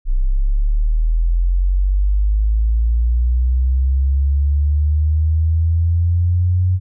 sine linear sweep, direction up, 30.87 to 92.5 Hz, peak -12 dBFS, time 0.05-6.8 s, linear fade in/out 50 ms, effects none

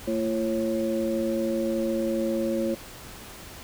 sine tone cluster, 225.2 / 339.9 / 547 Hz, A3 / F4 / C#5, +40 / -47 / -23 cents, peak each -28 dBFS, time 0.07-2.75 s, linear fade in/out 10 ms, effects pink hiss -43 dBFS RMS until 3.63 s

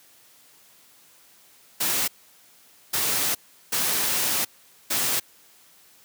white noise bursts at uneven times, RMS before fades -24 dBFS, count 4, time 1.8-2.08 / 2.93-3.35 / 3.72-4.45 / 4.9-5.2 s, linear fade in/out 10 ms, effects white hiss -55 dBFS RMS until 6.04 s + high-pass 100 Hz 12 dB/octave

